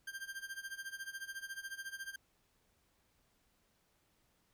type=tone with tremolo; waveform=40% pulse; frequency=1585 Hz; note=G6; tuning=19 cents sharp; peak=-39 dBFS; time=0.07-2.16 s; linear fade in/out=5 ms; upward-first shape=sine; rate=14 Hz; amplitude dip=85%; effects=pink hiss -75 dBFS RMS until 4.53 s